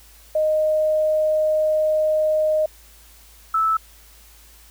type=tone pair in turn; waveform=sine; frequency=619 / 1311.6 Hz; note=D#5 / E6; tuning=-9 / -9 cents; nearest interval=octave + minor second; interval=1300 cents; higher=second; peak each=-16 dBFS; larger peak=neither; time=0.35-2.66 / 3.54-3.77 s; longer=first; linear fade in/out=5 ms; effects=added 54 Hz sine -49 dBFS peak until 4.7 s + white hiss -50 dBFS RMS until 4.7 s